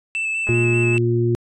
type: tone with vibrato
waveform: triangle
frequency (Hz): 2637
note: E7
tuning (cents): 0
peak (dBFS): -19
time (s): 0.15-0.98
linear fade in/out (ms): 0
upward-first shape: square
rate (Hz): 5.1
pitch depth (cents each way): 13
type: click train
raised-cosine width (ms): 0.5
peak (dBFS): -22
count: 105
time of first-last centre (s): 0.47-0.968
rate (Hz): 209
type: harmonic tone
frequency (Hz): 117.9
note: A#2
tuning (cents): +20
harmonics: 1 / 2 / 3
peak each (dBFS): -18 / -27 / -19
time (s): 0.49-1.35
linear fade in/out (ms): 0
effects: resampled to 24000 Hz